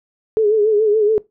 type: tone with vibrato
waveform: sine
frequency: 426.9 Hz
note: G#4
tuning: 48 cents sharp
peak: -11 dBFS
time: 0.37-1.18 s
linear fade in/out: 0 ms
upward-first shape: sine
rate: 7 Hz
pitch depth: 69 cents each way
effects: noise-tail reverb RT60 0.2 s tail -21 dB re dry